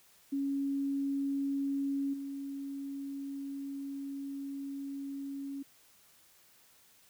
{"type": "tone with level steps", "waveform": "sine", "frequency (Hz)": 277.2, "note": "C#4", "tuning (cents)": 0, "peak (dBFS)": [-30, -37], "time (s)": [0.32, 5.63], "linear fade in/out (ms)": 10, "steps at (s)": 2.13, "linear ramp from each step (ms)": 10, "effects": ["white hiss -63 dBFS RMS until 7.09 s"]}